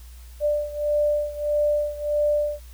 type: beating tone pair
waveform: sine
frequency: 591 / 592.6 Hz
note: D5 / D5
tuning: +11 / +15 cents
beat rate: 1.6 Hz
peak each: -22 / -25 dBFS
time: 0.4-2.6 s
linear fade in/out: 50 ms
effects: added 60 Hz sine -40 dBFS peak until 2.73 s + white hiss -53 dBFS RMS until 2.73 s